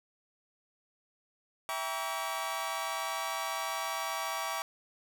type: chord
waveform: sawtooth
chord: E diminished seventh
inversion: none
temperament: just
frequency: 659.3 / 791.1 / 949.3 / 1139.2 Hz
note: E5 / G5 / Bb5 / Db6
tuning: 0 / +16 / +31 / +47 cents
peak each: -36 / -36 / -36 / -33 dBFS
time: 1.69-4.62 s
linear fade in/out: 0 ms
effects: none